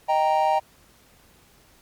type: chord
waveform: triangle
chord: Eb major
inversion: none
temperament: equal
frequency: 622.3 / 784 / 932.3 Hz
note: Eb5 / G5 / Bb5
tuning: 0 / 0 / 0 cents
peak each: -22 / -19 / -21 dBFS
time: 0.08-0.6 s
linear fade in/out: 20 ms
effects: pink hiss -56 dBFS RMS until 1.81 s + MP3 96 kbps